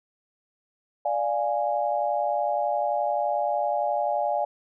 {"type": "chord", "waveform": "sine", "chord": "D diminished", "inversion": "none", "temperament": "equal", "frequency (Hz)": [587.3, 698.5, 830.6], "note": ["D5", "F5", "Ab5"], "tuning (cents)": [0, 0, 0], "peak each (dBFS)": -27, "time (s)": [1.05, 4.45], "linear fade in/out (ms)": 5, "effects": []}